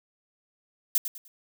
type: noise with echo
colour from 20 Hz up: violet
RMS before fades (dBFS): -22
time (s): 0.95-0.98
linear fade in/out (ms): 2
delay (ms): 100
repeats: 3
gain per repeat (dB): -10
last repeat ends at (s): 1.28
effects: none